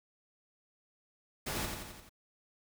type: noise with echo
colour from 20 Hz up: pink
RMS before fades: -37 dBFS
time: 1.46-1.66 s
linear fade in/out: 10 ms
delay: 87 ms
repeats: 5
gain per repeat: -4 dB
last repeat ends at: 2.095 s
effects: none